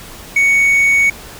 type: tone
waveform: triangle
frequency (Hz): 2229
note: C#7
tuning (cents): +9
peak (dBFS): -7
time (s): 0.36-1.1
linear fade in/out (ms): 5
effects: pink hiss -34 dBFS RMS until 1.39 s